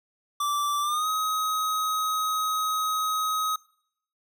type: tone with pitch glide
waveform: square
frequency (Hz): 1167 to 1265.3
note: D6 to D#6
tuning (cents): -11 to +29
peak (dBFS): -25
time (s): 0.4-3.56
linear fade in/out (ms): 5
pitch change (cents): +140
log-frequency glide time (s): 0.81-1.08
effects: noise-tail reverb RT60 0.7 s tail -23 dB re dry